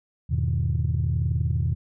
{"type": "chord", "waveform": "sine", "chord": "E major seventh", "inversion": "none", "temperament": "equal", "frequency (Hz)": [82.41, 103.83, 123.47, 155.56], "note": ["E2", "G#2", "B2", "D#3"], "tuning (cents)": [0, 0, 0, 0], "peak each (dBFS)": [-24, -28, -25, -29], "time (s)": [0.29, 1.75], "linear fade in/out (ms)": 20, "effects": ["tanh soft clip ceiling -14 dBFS"]}